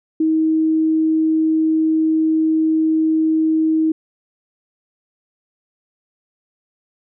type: tone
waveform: sine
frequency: 317.2 Hz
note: D#4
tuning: 33 cents sharp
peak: -13 dBFS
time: 0.2-3.92 s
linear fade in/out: 5 ms
effects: none